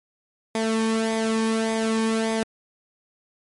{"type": "tone with flanger", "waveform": "sawtooth", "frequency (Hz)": 222.9, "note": "A3", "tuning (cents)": 23, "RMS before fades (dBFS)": -23, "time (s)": [0.55, 2.43], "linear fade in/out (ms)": 2, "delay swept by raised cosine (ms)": [0.7, 1.47], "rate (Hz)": 1.7, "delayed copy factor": -0.65, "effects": ["MP3 48 kbps"]}